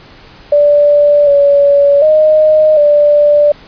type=tone with pitch steps; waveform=sine; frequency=584 / 568 / 618 / 588 Hz; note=D5 / C#5 / D#5 / D5; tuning=-10 / +42 / -12 / +2 cents; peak=-4 dBFS; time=0.52-3.52 s; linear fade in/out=5 ms; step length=750 ms; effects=pink hiss -38 dBFS RMS until 3.67 s + resampled to 11025 Hz